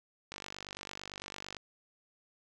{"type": "click train", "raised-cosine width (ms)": 0.2, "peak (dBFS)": -24, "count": 62, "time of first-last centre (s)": [0.32, 1.567], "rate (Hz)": 48.9, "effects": []}